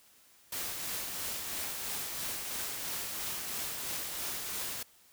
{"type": "noise with tremolo", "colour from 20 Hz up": "white", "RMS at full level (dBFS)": -36, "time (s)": [0.52, 4.83], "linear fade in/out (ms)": 5, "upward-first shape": "triangle", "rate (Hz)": 3, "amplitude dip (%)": 35, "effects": ["white hiss -62 dBFS RMS until 5.12 s"]}